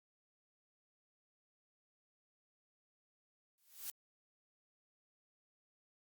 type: noise with exponential growth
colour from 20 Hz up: blue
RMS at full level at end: -40 dBFS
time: 3.58-3.9 s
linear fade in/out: 0 ms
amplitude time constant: 68 ms
effects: Opus 48 kbps